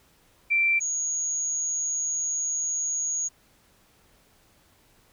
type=tone pair in turn; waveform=sine; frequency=2349 / 6671 Hz; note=D7 / G#8; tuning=0 / +7 cents; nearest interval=octave + tritone; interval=1807 cents; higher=second; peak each=-19 / -25 dBFS; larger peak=first; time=0.5-0.8 / 0.8-3.29 s; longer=second; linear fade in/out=20 ms; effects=pink hiss -61 dBFS RMS until 5.12 s